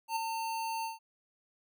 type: tone with ADSR envelope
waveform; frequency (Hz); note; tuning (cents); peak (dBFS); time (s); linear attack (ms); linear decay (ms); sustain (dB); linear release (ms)
square; 900; A5; +39; -29; 0.08-0.99; 84; 4; -5; 150
effects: none